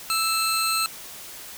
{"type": "tone pair together", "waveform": "25% pulse", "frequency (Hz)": [1318.5, 4186], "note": ["E6", "C8"], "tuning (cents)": [0, 0], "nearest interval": "octave + minor sixth", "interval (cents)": 2000, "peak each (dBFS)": -20, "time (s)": [0.1, 0.86], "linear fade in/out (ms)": 0, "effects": ["white hiss -40 dBFS RMS until 1.57 s"]}